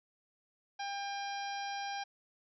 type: harmonic tone with a mistuned harmonic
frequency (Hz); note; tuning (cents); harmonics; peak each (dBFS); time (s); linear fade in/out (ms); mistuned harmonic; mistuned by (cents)
800; G5; +35; 1 / 2 / 3 / 4 / 5 / 6 / 7; -38 / -45 / -48 / -50 / -51 / -51 / -50; 0.79-2.04; 10; 6; +33
effects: none